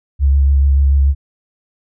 sine tone with vibrato, 69.3 Hz, C#2, in tune, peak -8 dBFS, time 0.19-1.15 s, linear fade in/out 50 ms, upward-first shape sine, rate 6.9 Hz, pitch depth 24 cents each way, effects none

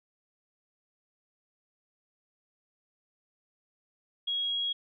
sine tone, 3301 Hz, G#7, 11 cents flat, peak -28 dBFS, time 4.27-4.73 s, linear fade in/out 10 ms, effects none

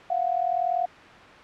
sine tone pair together, 691 / 731.3 Hz, F5 / F#5, -19 / -20 cents, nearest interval minor second, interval 99 cents, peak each -25 dBFS, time 0.1-0.86 s, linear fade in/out 5 ms, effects white hiss -45 dBFS RMS until 1.43 s + low-pass 2000 Hz 12 dB/octave

